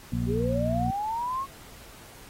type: harmonic tone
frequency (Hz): 59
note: A#1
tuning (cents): +22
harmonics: 1 / 2 / 3 / 4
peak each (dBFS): -33 / -29 / -32 / -30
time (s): 0.12-0.91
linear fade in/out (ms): 5
type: linear sweep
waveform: sine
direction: up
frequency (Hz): 379.1 to 1108.7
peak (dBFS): -27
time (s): 0.26-1.47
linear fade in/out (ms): 50
effects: pink hiss -49 dBFS RMS until 2.29 s + AAC 48 kbps